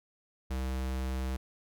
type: tone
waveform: square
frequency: 65 Hz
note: C2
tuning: 11 cents flat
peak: -32 dBFS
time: 0.5-1.37 s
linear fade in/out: 10 ms
effects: none